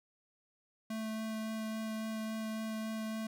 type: tone with vibrato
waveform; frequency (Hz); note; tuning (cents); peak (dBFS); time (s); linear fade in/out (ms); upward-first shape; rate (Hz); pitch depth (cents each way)
square; 219.8; A3; -2; -37; 0.9-3.27; 5; sine; 3.6; 8
effects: none